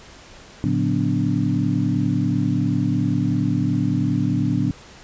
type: tone cluster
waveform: sine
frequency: 111.8 / 142 / 182.1 / 247.4 / 290.3 Hz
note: A2 / C#3 / F#3 / B3 / D4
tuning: +28 / +42 / -27 / +3 / -20 cents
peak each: -24 dBFS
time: 0.64-4.71 s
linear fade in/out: 0 ms
effects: pink hiss -44 dBFS RMS until 5.03 s + resampled to 16000 Hz